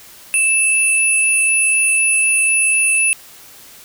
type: tone pair together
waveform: sine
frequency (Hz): 2637 / 9902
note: E7 / D#9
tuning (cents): 0 / -9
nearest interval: octave + major seventh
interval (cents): 2291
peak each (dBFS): -14 / -15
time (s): 0.34-3.13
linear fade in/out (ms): 0
effects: white hiss -41 dBFS RMS until 3.84 s